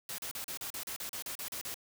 white noise bursts, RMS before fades -40 dBFS, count 13, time 0.09-1.743 s, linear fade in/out 2 ms, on 93 ms, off 37 ms, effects none

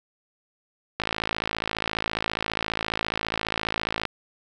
click train, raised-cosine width 0.3 ms, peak -9 dBFS, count 168, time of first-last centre 1-4.053 s, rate 54.7 Hz, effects none

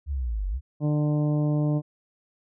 sine linear two-way sweep, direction down then up, 74.8 to 45 to 74.8 Hz, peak -25 dBFS, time 0.06-0.61 s, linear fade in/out 50 ms, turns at 0.48 s
harmonic tone, 149.3 Hz, D3, 29 cents sharp, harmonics 1 / 2 / 3 / 4 / 5 / 6 / 7, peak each -22 / -27 / -38 / -34 / -44 / -47 / -48 dBFS, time 0.8-1.82 s, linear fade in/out 50 ms
effects none

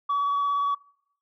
sine tone with vibrato, 1136 Hz, C#6, 42 cents sharp, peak -20 dBFS, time 0.09-0.75 s, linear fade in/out 10 ms, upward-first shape sine, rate 17 Hz, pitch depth 13 cents each way, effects noise-tail reverb RT60 0.7 s tail -23 dB re dry + tanh soft clip ceiling -20 dBFS

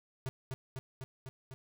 square tone with echo, 130.81 Hz, C3, in tune, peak -35 dBFS, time 0.26-0.29 s, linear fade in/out 0 ms, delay 250 ms, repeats 5, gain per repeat -2 dB, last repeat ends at 1.54 s, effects none

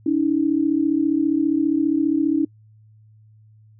sine tone pair together, 285.1 / 320 Hz, C#4 / D#4, +49 / +49 cents, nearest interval major second, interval 200 cents, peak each -19 dBFS, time 0.06-2.45 s, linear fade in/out 5 ms, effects noise-tail reverb RT60 0.1 s tail -24 dB re dry + added 108 Hz sine -48 dBFS peak until 3.79 s

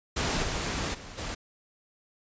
pink noise with level steps, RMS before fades -28 / -31 / -44 / -35 dBFS, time 0.16-1.35 s, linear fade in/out 10 ms, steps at 0.42 / 0.93 / 1.17 s, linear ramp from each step 20 ms, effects resampled to 16000 Hz

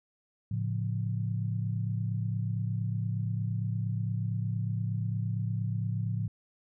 sine chord, A augmented, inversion none, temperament equal, 110 / 138.59 / 174.61 Hz, A2 / C#3 / E#3, 0 / 0 / 0 cents, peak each -30 / -36 / -36 dBFS, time 0.51-6.28 s, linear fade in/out 5 ms, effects none

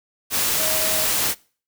sine tone in noise, 630 Hz, D#5, 21 cents sharp, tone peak -29 dBFS, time 0.56-1.08 s, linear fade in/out 50 ms, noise white, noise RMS -21 dBFS, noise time 0.3-1.35 s, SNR -11 dB, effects noise-tail reverb RT60 0.4 s tail -23 dB re dry

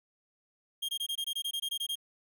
45% pulse tone bursts, 3225 Hz, G7, 48 cents sharp, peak -31 dBFS, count 13, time 0.82-1.956 s, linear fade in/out 10 ms, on 68 ms, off 21 ms, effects none

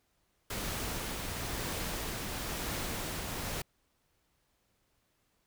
pink noise with tremolo, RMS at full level -36 dBFS, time 0.5-3.62 s, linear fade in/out 5 ms, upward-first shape triangle, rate 1 Hz, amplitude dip 25%, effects pink hiss -75 dBFS RMS until 5.46 s

